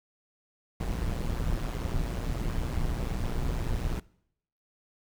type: noise with amplitude modulation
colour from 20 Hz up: brown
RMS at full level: -27 dBFS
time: 0.8-4 s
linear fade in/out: 5 ms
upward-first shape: sine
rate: 119 Hz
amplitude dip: 70%
effects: noise-tail reverb RT60 0.7 s tail -22 dB re dry